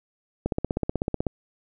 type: click train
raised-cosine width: 2 ms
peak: -11 dBFS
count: 14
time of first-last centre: 0.46-1.267 s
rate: 16.1 Hz
effects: none